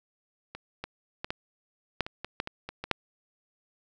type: clicks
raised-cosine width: 0.3 ms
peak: -23 / -19 / -17 / -15 / -10 / -21 / -19 / -13 / -19 / -21 / -19 / -7 dBFS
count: 12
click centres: 0.55 / 0.84 / 1.245 / 1.305 / 2.007 / 2.065 / 2.246 / 2.401 / 2.474 / 2.69 / 2.84 / 2.913 s
effects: none